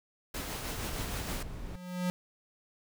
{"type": "noise with tremolo", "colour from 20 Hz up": "pink", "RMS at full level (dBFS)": -37, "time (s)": [0.34, 1.43], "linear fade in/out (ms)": 5, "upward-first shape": "sine", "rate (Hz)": 6.4, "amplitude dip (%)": 30}
{"type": "noise", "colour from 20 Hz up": "brown", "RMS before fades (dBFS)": -40, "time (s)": [0.76, 1.76], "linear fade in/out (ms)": 5}
{"type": "tone with exponential growth", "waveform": "square", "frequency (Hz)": 180.2, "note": "F#3", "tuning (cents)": -45, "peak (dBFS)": -28, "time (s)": [1.41, 2.1], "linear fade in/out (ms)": 0, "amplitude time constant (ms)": 150}
{"effects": []}